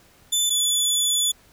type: tone pair in turn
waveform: 20% pulse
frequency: 3510 / 3454 Hz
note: A7 / A7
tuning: -5 / -33 cents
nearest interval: unison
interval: 28 cents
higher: first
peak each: -13 dBFS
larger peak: neither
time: 0.32-0.5 / 0.5-1.32 s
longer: second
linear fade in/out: 10 ms
effects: pink hiss -55 dBFS RMS until 1.52 s